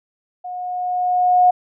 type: tone with level ramp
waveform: sine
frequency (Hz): 724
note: F#5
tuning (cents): -38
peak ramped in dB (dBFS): -27 to -8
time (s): 0.44-1.51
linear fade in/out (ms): 10
effects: none